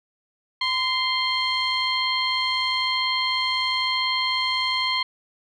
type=tone cluster; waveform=sine; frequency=1023 / 2087 / 3182 / 4247 Hz; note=C6 / C7 / G7 / C8; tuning=-39 / -5 / +25 / +25 cents; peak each=-26 dBFS; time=0.61-5.03 s; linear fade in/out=5 ms; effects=tanh soft clip ceiling -12 dBFS